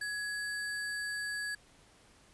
sine tone with sample-and-hold, 1678 Hz, G#6, 17 cents sharp, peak -34 dBFS, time 0.01-1.55 s, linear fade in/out 5 ms, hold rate 6300 Hz, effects pink hiss -62 dBFS RMS until 2.33 s + resampled to 24000 Hz

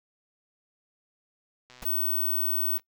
click train, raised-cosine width 0.2 ms, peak -33 dBFS, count 138, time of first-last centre 1.7-2.796 s, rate 125 Hz
pink noise with exponential decay, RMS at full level -34 dBFS, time 1.82-1.9 s, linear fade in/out 5 ms, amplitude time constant 16 ms
sine tone, 15800 Hz, B9, in tune, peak -24 dBFS, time 1.85-2.78 s, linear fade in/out 10 ms
effects noise-tail reverb RT60 0.1 s tail -18 dB re dry

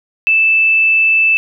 sine tone, 2637 Hz, E7, in tune, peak -8 dBFS, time 0.27-1.37 s, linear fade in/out 0 ms, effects none

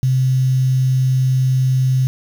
sine tone with quantisation, 130 Hz, C3, 11 cents flat, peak -12 dBFS, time 0.03-2.07 s, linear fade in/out 0 ms, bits 6, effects none

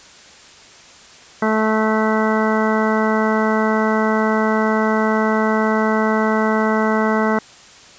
harmonic tone, 217.9 Hz, A3, 17 cents flat, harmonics 1 / 2 / 3 / 4 / 5 / 6 / 7 / 9, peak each -18 / -21 / -23 / -24 / -25 / -26 / -26 / -28 dBFS, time 1.42-7.39 s, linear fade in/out 5 ms, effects white hiss -43 dBFS RMS until 7.98 s + resampled to 16000 Hz

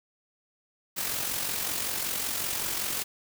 white noise with amplitude modulation, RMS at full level -29 dBFS, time 0.96-3.04 s, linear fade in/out 20 ms, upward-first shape sine, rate 45.3 Hz, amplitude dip 45%, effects none

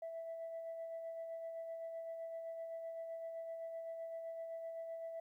sine tone with tremolo, 659.3 Hz, E5, in tune, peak -40 dBFS, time 0.02-5.2 s, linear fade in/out 5 ms, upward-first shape sine, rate 7.8 Hz, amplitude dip 35%, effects tanh soft clip ceiling -39 dBFS + 13-bit

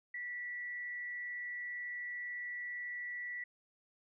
sine tone with frequency modulation, 1953 Hz, B6, 20 cents flat, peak -39 dBFS, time 0.14-3.44 s, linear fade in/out 5 ms, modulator 160 Hz, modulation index 0.26, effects none

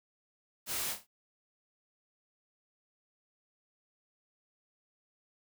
white noise with echo, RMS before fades -36 dBFS, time 0.66-0.96 s, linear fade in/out 50 ms, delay 28 ms, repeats 4, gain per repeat -7 dB, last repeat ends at 1.072 s, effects none

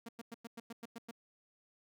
sawtooth tone bursts, 231.3 Hz, A#3, 13 cents flat, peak -40 dBFS, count 9, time 0.06-1.112 s, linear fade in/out 5 ms, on 28 ms, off 100 ms, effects none

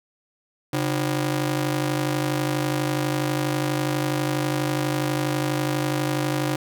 sawtooth ring-modulated tone, 220.4 Hz, A3, 3 cents sharp, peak -15 dBFS, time 0.73-6.56 s, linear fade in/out 5 ms, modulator 84.1 Hz, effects none

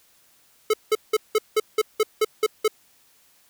square tone bursts, 431.6 Hz, A4, 33 cents flat, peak -17 dBFS, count 10, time 0.7-2.68 s, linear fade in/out 5 ms, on 36 ms, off 180 ms, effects white hiss -59 dBFS RMS until 3.49 s

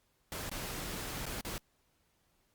pink noise with dropouts, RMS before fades -40 dBFS, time 0.32-1.58 s, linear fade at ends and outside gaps 1 ms, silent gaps 0.495-0.515 / 1.256-1.264 / 1.41-1.449 s, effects pink hiss -74 dBFS RMS until 2.54 s + Opus 48 kbps

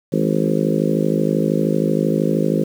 harmonic tone with a mistuned harmonic, 52.9 Hz, G#1, 33 cents sharp, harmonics 3 / 4 / 5 / 6 / 7 / 8 / 9 / 10, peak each -21 / -22 / -23 / -24 / -24 / -25 / -26 / -26 dBFS, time 0.12-2.64 s, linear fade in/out 10 ms, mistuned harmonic 3, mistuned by +46 cents, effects 7-bit

